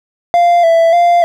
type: tone with vibrato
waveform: triangle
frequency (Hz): 679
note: F5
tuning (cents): -49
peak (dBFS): -4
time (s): 0.34-1.24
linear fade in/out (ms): 0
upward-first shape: square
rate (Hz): 1.7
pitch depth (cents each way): 40
effects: none